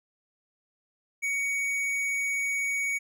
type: tone with tanh clipping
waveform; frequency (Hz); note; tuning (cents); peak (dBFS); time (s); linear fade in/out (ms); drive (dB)
triangle; 2242; C#7; +19; -28; 1.22-2.99; 20; 16
effects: none